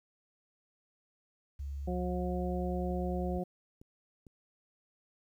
sine tone, 70 Hz, C#2, 18 cents sharp, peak -36 dBFS, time 1.59-3.39 s, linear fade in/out 10 ms
harmonic tone, 180 Hz, F#3, 47 cents flat, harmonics 1 / 2 / 3 / 4, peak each -35 / -38 / -40 / -41 dBFS, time 1.87-3.44 s, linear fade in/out 10 ms
click train, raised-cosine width 3 ms, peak -40 dBFS, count 4, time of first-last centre 2.91-4.267 s, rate 2.21 Hz
effects 11-bit

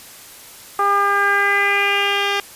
10% pulse tone with low-pass filter sweep, 401.8 Hz, G4, 43 cents sharp, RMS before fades -17 dBFS, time 0.79-2.4 s, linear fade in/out 2 ms, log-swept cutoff 1100 to 3900 Hz, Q 3.9, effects white hiss -40 dBFS RMS until 2.55 s + resampled to 32000 Hz

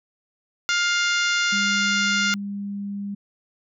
harmonic tone, 703 Hz, F5, 11 cents sharp, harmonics 2 / 3 / 4 / 5 / 6 / 7 / 8 / 9 / 10, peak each -22 / -26 / -28 / -30 / -32 / -33 / -34 / -35 / -36 dBFS, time 0.69-2.34 s, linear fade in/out 0 ms
sine tone, 201.1 Hz, G3, 44 cents sharp, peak -27 dBFS, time 1.52-3.15 s, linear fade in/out 10 ms
effects none

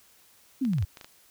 sine linear sweep, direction down, 281.1 to 71.8 Hz, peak -23 dBFS, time 0.61-0.85 s, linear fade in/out 10 ms
clicks, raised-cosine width 0.2 ms, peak -26 dBFS, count 7, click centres 0.651 / 0.734 / 0.784 / 0.825 / 0.972 / 1.012 / 1.045 s
effects white hiss -59 dBFS RMS until 1.3 s

